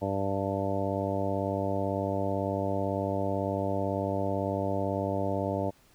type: harmonic tone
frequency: 98 Hz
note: G2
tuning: in tune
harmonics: 1 / 2 / 3 / 4 / 5 / 6 / 7 / 9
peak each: -34 / -36 / -35 / -38 / -36 / -33 / -36 / -38 dBFS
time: 0.01-5.71 s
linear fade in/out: 20 ms
effects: pink hiss -62 dBFS RMS until 5.94 s